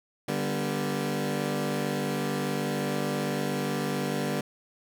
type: chord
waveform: 20% pulse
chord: G major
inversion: second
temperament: equal with one note detuned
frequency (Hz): 146.83 / 196 / 242.6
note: D3 / G3 / B3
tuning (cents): 0 / 0 / -31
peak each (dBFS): -27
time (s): 0.28-4.41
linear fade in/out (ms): 5
effects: none